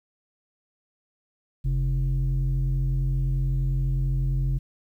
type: tone pair together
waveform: sine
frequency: 44.24 / 132.7 Hz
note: F1 / C3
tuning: +23 / +25 cents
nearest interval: octave + perfect fifth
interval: 1902 cents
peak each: -22 dBFS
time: 1.64-4.59 s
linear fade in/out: 20 ms
effects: tanh soft clip ceiling -19 dBFS + 10-bit